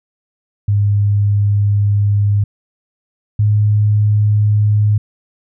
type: tone pair in turn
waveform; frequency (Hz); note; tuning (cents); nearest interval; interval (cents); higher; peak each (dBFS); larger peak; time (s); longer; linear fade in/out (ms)
sine; 102.2 / 105.01; G#2 / G#2; -27 / +20; unison; 47; second; -10 / -9; second; 0.68-2.44 / 3.39-4.98; first; 5
effects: none

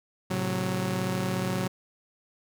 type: chord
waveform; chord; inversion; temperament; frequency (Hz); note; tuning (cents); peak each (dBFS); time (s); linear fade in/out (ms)
sawtooth; F# diminished; first; just; 111 / 133.2 / 185; A2 / C3 / F#3; +16 / +31 / 0; -30 / -29 / -25; 0.3-1.68; 10
effects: none

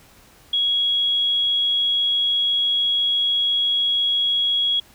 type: tone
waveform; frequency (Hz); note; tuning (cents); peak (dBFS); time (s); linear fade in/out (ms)
sine; 3322; G#7; 0; -17; 0.53-4.8; 5
effects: pink hiss -51 dBFS RMS until 4.94 s

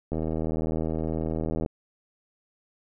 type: click train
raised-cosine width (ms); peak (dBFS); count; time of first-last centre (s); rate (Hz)
2; -16; 124; 0.12-1.661; 79.8
effects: none

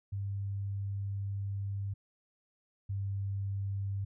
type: tone pair in turn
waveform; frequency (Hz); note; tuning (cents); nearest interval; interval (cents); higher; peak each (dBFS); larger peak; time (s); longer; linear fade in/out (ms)
sine; 99.3 / 98.73; G2 / G2; +23 / +13; unison; 10; first; -33 / -32; second; 0.12-1.94 / 2.89-4.05; first; 10
effects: none

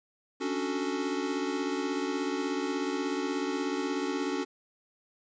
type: chord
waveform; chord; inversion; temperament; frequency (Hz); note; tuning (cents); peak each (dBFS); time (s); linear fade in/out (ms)
square; D major seventh; third; equal; 277.2 / 293.7 / 370 / 440; C#4 / D4 / F#4 / A4; 0 / 0 / 0 / 0; -34 / -37 / -35 / -38; 0.4-4.45; 20
effects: resampled to 16000 Hz + 10-bit

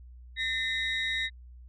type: tone cluster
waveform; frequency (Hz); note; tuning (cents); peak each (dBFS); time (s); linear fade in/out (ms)
sine; 1814 / 2042 / 3792; A#6 / C7 / A#7; -48 / -43 / +29; -31; 0.36-1.3; 50
effects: tanh soft clip ceiling -23 dBFS + added 61 Hz sine -46 dBFS peak until 1.68 s

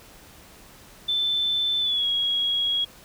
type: tone with pitch glide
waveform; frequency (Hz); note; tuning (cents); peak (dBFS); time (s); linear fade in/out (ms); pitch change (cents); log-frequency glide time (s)
sine; 3529 to 3312; A7 to G#7; +4 to -5; -21; 1.08-2.85; 10; -109; 1.8-2.06
effects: pink hiss -49 dBFS RMS until 3.04 s

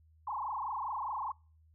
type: tone with frequency modulation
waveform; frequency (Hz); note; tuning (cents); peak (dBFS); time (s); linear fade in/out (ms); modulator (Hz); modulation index
sine; 963; B5; -44; -34; 0.27-1.32; 5; 24.9; 5.6
effects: noise-tail reverb RT60 0.4 s tail -26 dB re dry + added 79 Hz sine -61 dBFS peak until 1.74 s

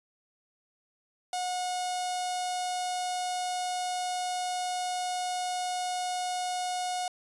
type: tone with notch filter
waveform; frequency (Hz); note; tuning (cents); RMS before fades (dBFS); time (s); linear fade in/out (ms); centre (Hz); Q
sawtooth; 726; F#5; -33; -32; 1.33-7.08; 2; 1700; 0.81
effects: resampled to 24000 Hz

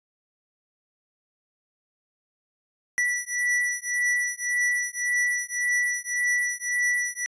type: beating tone pair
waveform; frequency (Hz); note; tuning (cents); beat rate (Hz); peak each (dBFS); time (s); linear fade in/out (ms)
square; 1957 / 1958.8; B6 / B6; -16 / -15; 1.8; -27; 2.98-7.26; 0
effects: resampled to 22050 Hz

